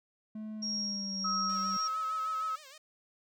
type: tone with pitch glide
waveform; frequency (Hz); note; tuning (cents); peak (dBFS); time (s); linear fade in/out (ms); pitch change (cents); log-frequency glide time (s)
triangle; 215.9 to 193.46; A3 to G3; -33 to -23; -36; 0.35-1.77; 5; -190; 0.57-1.21
type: tone with tremolo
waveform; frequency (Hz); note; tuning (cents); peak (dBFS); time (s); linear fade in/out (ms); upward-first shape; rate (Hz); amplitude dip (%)
sine; 5588; F8; 0; -32; 0.62-1.88; 10; sine; 1.7; 40
type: tone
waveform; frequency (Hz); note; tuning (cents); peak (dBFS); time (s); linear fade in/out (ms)
sine; 1287; E6; -42; -31; 1.24-2.56; 10
type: tone with vibrato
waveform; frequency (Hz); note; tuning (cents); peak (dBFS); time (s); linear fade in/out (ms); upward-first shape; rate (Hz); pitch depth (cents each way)
5% pulse; 571; D5; -49; -39; 1.49-2.78; 5; sine; 6.5; 150
effects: none